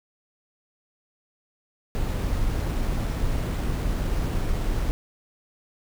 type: noise with sample-and-hold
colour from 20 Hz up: brown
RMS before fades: -25 dBFS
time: 1.95-4.91 s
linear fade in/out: 0 ms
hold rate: 11025 Hz
effects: none